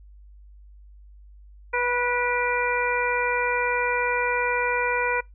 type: harmonic tone with a mistuned harmonic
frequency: 489.3 Hz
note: B4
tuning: 16 cents flat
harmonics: 1 / 2 / 3 / 4 / 5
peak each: -27 / -27 / -28 / -30 / -28 dBFS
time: 1.73-5.21 s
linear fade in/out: 10 ms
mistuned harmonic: 5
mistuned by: -46 cents
effects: noise-tail reverb RT60 0.2 s tail -26 dB re dry + added 50 Hz sine -45 dBFS peak until 5.34 s